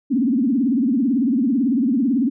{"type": "tone with vibrato", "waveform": "sine", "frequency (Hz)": 253.4, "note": "B3", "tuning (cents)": 45, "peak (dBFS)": -15, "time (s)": [0.1, 2.3], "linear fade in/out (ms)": 20, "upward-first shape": "triangle", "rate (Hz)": 18, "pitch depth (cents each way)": 280, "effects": []}